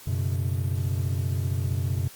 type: chord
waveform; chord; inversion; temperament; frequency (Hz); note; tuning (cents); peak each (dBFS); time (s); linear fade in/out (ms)
triangle; F# suspended fourth; none; equal; 92.5 / 123.47 / 138.59; F#2 / B2 / C#3; 0 / 0 / 0; -24 / -27 / -30; 0.07-2.08; 5
effects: white hiss -47 dBFS RMS until 2.15 s + Opus 48 kbps